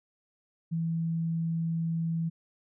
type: tone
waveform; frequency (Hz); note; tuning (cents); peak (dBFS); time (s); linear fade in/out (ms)
sine; 164.81; E3; 0; -27; 0.71-2.3; 20
effects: none